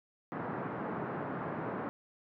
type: band-pass noise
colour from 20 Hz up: pink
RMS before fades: -38 dBFS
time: 0.32-1.89 s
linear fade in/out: 0 ms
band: 140 to 1500 Hz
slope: 24 dB/octave
effects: none